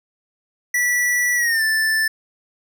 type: tone with pitch glide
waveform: square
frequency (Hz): 1955 to 1761.9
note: B6 to A6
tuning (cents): -18 to +2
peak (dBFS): -17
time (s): 0.74-2.08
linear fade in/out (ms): 5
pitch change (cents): -180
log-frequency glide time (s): 1.36-1.63
effects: none